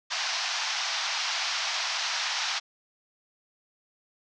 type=band-pass noise; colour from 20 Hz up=white; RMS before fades=-30 dBFS; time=0.1-2.6 s; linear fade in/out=20 ms; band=690 to 5900 Hz; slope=48 dB/octave; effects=none